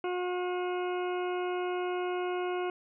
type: harmonic tone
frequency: 360 Hz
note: F#4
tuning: 47 cents flat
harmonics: 1 / 2 / 3 / 4 / 6 / 7 / 8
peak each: -31 / -37 / -41 / -43 / -47 / -48 / -49 dBFS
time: 0.04-2.7 s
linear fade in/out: 2 ms
effects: none